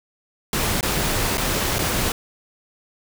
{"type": "noise with dropouts", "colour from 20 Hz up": "pink", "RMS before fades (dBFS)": -22, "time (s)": [0.53, 2.12], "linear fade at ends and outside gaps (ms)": 2, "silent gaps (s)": [[0.809, 0.828], [1.373, 1.379], [1.785, 1.79]], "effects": []}